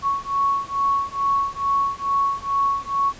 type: beating tone pair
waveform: sine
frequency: 1108.7 / 1111 Hz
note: C#6 / C#6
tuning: 0 / +4 cents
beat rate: 2.3 Hz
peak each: -22 dBFS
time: 0.02-3.13 s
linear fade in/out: 50 ms
effects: pink hiss -42 dBFS RMS until 3.19 s + resampled to 16000 Hz